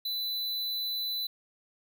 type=tone; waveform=square; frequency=3996 Hz; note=B7; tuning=20 cents sharp; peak=-31 dBFS; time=0.05-1.27 s; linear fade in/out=5 ms; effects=none